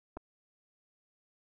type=clicks; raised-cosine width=1 ms; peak=-29 dBFS; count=2; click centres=0.169 / 0.172 s; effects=none